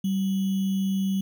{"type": "tone with sample-and-hold", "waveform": "sine", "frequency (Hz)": 192.9, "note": "G3", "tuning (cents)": -28, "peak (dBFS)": -22, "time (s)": [0.04, 1.21], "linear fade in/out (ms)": 5, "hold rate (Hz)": 3150, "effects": []}